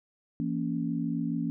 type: chord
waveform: sine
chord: A# diminished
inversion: second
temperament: just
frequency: 167.82 / 233.1 / 279.7 Hz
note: E3 / A#3 / C#4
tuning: +31 / 0 / +16 cents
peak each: -32 dBFS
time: 0.4-1.5 s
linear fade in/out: 0 ms
effects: none